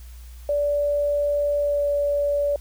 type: tone with pitch glide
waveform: sine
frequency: 580 to 575.7 Hz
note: D5 to D5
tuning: -22 to -35 cents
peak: -19 dBFS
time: 0.49-2.56 s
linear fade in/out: 2 ms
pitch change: -13 cents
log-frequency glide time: 1.58-1.88 s
effects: added 60 Hz sine -38 dBFS peak until 2.6 s + white hiss -53 dBFS RMS until 2.6 s